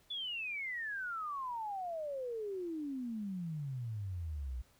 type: exponential sweep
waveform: sine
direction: down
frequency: 3484 to 59 Hz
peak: -37 dBFS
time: 0.1-4.62 s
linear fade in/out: 10 ms
effects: pink hiss -68 dBFS RMS until 4.79 s